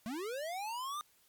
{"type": "linear sweep", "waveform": "square", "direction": "up", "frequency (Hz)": [207.7, 1230], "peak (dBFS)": -38, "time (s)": [0.06, 1.01], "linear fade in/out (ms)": 0, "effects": ["white hiss -68 dBFS RMS until 1.28 s", "MP3 96 kbps"]}